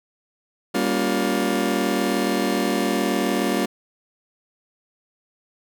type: chord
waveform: 30% pulse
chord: G half-diminished seventh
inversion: none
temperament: just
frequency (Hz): 196 / 235.2 / 282.2 / 352.8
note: G3 / Bb3 / Db4 / F4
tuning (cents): 0 / +16 / +31 / +18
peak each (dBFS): -23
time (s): 0.74-3.66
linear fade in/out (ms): 10
effects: none